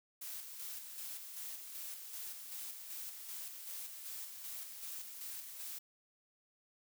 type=noise with tremolo; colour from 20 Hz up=blue; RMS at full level=-45 dBFS; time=0.21-5.79 s; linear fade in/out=10 ms; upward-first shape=square; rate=2.6 Hz; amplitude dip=40%; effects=none